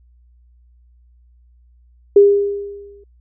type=tone with exponential decay; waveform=sine; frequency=403.7 Hz; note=G#4; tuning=49 cents flat; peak=-3 dBFS; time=2.16-3.04 s; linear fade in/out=5 ms; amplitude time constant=190 ms; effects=added 60 Hz sine -48 dBFS peak until 3.2 s